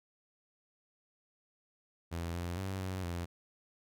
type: tone with pitch steps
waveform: sawtooth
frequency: 84.7 / 87 / 95.8 / 93.6 / 86.5 Hz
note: E2 / F2 / G2 / F#2 / F2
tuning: +48 / -6 / -39 / +20 / -16 cents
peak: -32 dBFS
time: 2.11-3.26 s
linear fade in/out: 20 ms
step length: 230 ms
effects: none